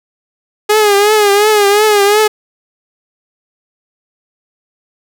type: tone with vibrato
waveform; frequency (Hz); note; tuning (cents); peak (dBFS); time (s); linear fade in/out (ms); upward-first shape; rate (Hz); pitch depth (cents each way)
sawtooth; 415.3; G#4; 0; -3; 0.69-2.28; 10; triangle; 2.8; 83
effects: none